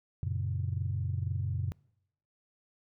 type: chord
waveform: sine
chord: F# major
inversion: none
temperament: equal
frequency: 92.5 / 116.54 / 138.59 Hz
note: F#2 / A#2 / C#3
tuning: 0 / 0 / 0 cents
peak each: -32 / -35 / -36 dBFS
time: 0.23-1.72 s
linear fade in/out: 0 ms
effects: noise-tail reverb RT60 0.8 s tail -25 dB re dry + tanh soft clip ceiling -21 dBFS